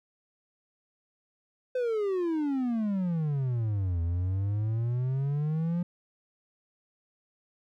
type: exponential two-way sweep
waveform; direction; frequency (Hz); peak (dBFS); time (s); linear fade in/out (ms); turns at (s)
triangle; down then up; 515 to 82.9 to 177; -24; 1.75-5.83; 5; 4.01
effects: none